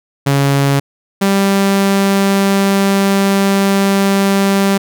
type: tone pair in turn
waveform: sawtooth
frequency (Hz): 139.5 / 196.71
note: C#3 / G3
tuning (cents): +11 / +6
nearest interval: tritone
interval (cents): 595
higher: second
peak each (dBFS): -6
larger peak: neither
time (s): 0.26-0.8 / 1.21-4.78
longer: second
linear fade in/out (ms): 10
effects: none